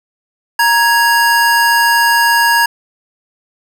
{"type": "tone pair together", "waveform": "square", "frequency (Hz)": [934.9, 1661.2], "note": ["A#5", "G#6"], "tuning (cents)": [5, 0], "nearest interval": "minor seventh", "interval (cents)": 995, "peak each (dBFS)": -12, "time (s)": [0.59, 2.66], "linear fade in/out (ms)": 5, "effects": []}